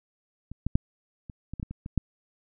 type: clicks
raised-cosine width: 5 ms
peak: -26 / -15 / -8 / -27 / -23 / -22 / -19 / -24 / -24 / -11 dBFS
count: 10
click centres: 0.516 / 0.666 / 0.755 / 1.298 / 1.536 / 1.598 / 1.629 / 1.71 / 1.861 / 1.977 s
effects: none